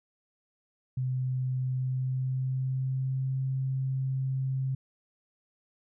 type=tone with pitch glide; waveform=sine; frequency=128.6 to 132.52 Hz; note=C3 to C3; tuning=-30 to +22 cents; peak=-27 dBFS; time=0.97-4.75 s; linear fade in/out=5 ms; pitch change=+52 cents; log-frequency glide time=1.58-3.4 s; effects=none